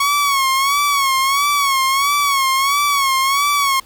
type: tone with vibrato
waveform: sawtooth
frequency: 1108.7 Hz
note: C#6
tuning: in tune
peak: -10 dBFS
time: 0-3.8 s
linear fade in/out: 5 ms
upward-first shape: sine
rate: 1.5 Hz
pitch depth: 76 cents each way
effects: pink hiss -47 dBFS RMS until 3.85 s